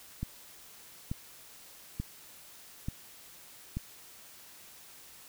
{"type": "click train", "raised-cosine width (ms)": 5, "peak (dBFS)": -21, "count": 5, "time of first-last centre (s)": [0.23, 3.77], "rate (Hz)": 1.13, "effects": ["white hiss -53 dBFS RMS until 5.28 s"]}